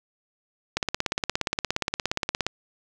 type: click train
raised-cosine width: 0.2 ms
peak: -7 dBFS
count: 30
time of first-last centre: 0.77-2.466 s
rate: 17.1 Hz
effects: none